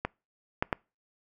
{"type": "clicks", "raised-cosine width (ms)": 0.5, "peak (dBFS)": [-14, -10, -11], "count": 3, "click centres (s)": [0.05, 0.625, 0.728], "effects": ["noise-tail reverb RT60 0.3 s tail -26 dB re dry"]}